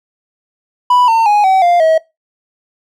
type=tone with pitch steps; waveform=triangle; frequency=987.8 / 905.8 / 830.6 / 761.7 / 698.5 / 640.5 Hz; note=B5 / A#5 / G#5 / G5 / F5 / E5; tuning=0 / -50 / 0 / -50 / 0 / -50 cents; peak=-5 dBFS; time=0.9-1.98 s; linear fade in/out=5 ms; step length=180 ms; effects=noise-tail reverb RT60 0.2 s tail -20 dB re dry